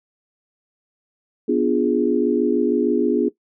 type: chord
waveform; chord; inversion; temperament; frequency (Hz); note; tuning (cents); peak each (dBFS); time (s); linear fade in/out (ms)
sine; B diminished seventh; none; equal; 246.9 / 293.7 / 349.2 / 415.3; B3 / D4 / F4 / Ab4; 0 / 0 / 0 / 0; -21; 1.48-3.29; 10
effects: noise-tail reverb RT60 0.1 s tail -17 dB re dry